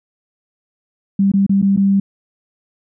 sine tone with dropouts, 196.8 Hz, G3, 7 cents sharp, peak -10 dBFS, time 1.19-2 s, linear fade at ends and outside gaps 5 ms, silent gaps 1.318-1.337 / 1.465-1.494 / 1.617-1.625 / 1.764-1.773 s, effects none

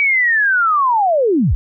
sine linear sweep, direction down, 2296 to 36.87 Hz, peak -11 dBFS, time 0-1.55 s, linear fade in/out 0 ms, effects none

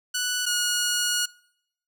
10% pulse tone pair in turn, 1480 / 1447 Hz, F#6 / F#6, 0 / -39 cents, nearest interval unison, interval 39 cents, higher first, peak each -16 / -14 dBFS, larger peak second, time 0.14-0.46 / 0.46-1.26 s, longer second, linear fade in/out 10 ms, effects noise-tail reverb RT60 0.7 s tail -23 dB re dry

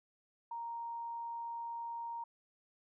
sine tone, 932.3 Hz, A#5, in tune, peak -39 dBFS, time 0.51-2.24 s, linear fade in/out 5 ms, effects none

